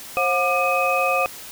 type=tone cluster; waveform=sine; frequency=533 / 722 / 1198 / 2529 Hz; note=C5 / F#5 / D6 / D#7; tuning=+32 / -43 / +34 / +28 cents; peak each=-23 dBFS; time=0.17-1.26 s; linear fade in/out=0 ms; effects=white hiss -38 dBFS RMS until 1.51 s

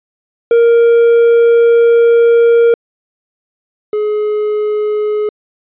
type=tone pair in turn; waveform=triangle; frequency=466.9 / 422.3 Hz; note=A#4 / G#4; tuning=+3 / +29 cents; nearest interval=major second; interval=174 cents; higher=first; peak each=-3 / -10 dBFS; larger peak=first; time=0.51-2.74 / 3.93-5.29 s; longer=first; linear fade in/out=2 ms; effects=resampled to 8000 Hz

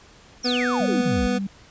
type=exponential sweep; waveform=sine; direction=down; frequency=5920 to 49 Hz; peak=-24 dBFS; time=0.43-1.28 s; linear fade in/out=20 ms
type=tone; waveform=25% pulse; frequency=246.9 Hz; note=B3; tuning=in tune; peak=-18 dBFS; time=0.44-1.39 s; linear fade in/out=20 ms
type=tone with vibrato; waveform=sine; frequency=196 Hz; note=G3; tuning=in tune; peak=-24 dBFS; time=0.8-1.47 s; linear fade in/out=5 ms; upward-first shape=sine; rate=2.4 Hz; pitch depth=26 cents each way
effects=pink hiss -50 dBFS RMS until 1.7 s + resampled to 16000 Hz

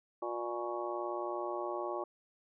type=harmonic tone with a mistuned harmonic; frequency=118.9 Hz; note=A#2; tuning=35 cents sharp; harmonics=3 / 4 / 5 / 6 / 7 / 8 / 9; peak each=-39 / -48 / -40 / -49 / -42 / -48 / -42 dBFS; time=0.22-2.04 s; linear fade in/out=5 ms; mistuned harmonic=9; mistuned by=+62 cents; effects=none

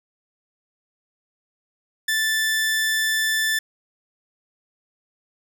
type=tone; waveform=sawtooth; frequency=1760 Hz; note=A6; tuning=in tune; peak=-16 dBFS; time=2.08-3.59 s; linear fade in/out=5 ms; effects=none

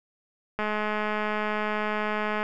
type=click train; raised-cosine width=0.5 ms; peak=-14 dBFS; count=391; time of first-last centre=0.59-2.43 s; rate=212 Hz; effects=none

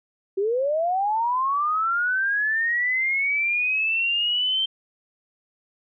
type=linear sweep; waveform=sine; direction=up; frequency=375 to 3136 Hz; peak=-20 dBFS; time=0.37-4.66 s; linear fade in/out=10 ms; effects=none

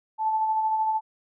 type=tone with tremolo; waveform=sine; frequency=875 Hz; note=A5; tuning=10 cents flat; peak=-20 dBFS; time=0.18-1.01 s; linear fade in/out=50 ms; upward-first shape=sine; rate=13 Hz; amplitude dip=35%; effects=none

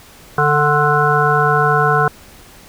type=harmonic tone with a mistuned harmonic; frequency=147.6 Hz; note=D3; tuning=9 cents sharp; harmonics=1 / 3 / 5 / 7 / 9 / 10; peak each=-18 / -18 / -18 / -18 / -18 / -18 dBFS; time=0.38-2.08 s; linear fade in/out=2 ms; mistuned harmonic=7; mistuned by=+29 cents; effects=pink hiss -42 dBFS RMS until 2.68 s

